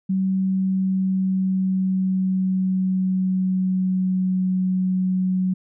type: tone with pitch glide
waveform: sine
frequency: 190 to 185.55 Hz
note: F#3 to F#3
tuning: +46 to +5 cents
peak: -18 dBFS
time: 0.09-5.54 s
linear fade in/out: 10 ms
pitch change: -41 cents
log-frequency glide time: 0.29-4.46 s
effects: none